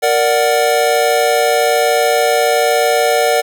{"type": "chord", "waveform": "square", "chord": "Bb augmented", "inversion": "none", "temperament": "equal", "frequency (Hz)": [466.2, 587.3, 740], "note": ["Bb4", "D5", "F#5"], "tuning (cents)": [0, 0, 0], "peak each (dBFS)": -16, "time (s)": [0.02, 3.42], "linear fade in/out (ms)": 20, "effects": []}